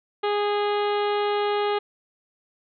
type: harmonic tone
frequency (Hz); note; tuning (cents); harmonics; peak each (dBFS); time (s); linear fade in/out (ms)
412.4; G#4; -12; 1 / 2 / 3 / 4 / 5 / 6 / 7 / 8 / 9 / 10; -23 / -27 / -31 / -38 / -38 / -41 / -39 / -39 / -43 / -45; 0.23-1.79; 10
effects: none